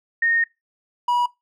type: tone pair in turn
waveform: sine / triangle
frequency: 1846 / 970 Hz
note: A#6 / B5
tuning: -17 / -31 cents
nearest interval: major seventh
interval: 1114 cents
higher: first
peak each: -16 / -15 dBFS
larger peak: second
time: 0.22-0.44 / 1.08-1.26 s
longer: first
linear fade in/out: 5 ms
effects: noise-tail reverb RT60 0.2 s tail -22 dB re dry